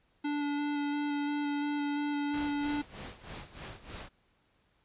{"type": "tone with vibrato", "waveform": "square", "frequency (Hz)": 290.6, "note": "D4", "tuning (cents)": -18, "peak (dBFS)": -31, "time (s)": [0.24, 2.82], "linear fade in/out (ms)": 10, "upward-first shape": "square", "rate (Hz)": 2.9, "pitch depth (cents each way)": 10}
{"type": "noise with tremolo", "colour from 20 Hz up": "pink", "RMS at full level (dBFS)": -42, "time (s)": [2.33, 4.09], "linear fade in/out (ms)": 10, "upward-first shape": "sine", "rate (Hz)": 3.2, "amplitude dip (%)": 80}
{"effects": ["pink hiss -71 dBFS RMS until 4.84 s", "resampled to 8000 Hz"]}